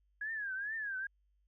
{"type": "tone with vibrato", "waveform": "sine", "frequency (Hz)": 1657, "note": "G#6", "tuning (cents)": -4, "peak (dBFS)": -36, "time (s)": [0.21, 1.07], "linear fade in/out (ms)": 5, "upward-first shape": "triangle", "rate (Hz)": 2.3, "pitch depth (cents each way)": 170, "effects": ["added 50 Hz sine -70 dBFS peak until 1.47 s"]}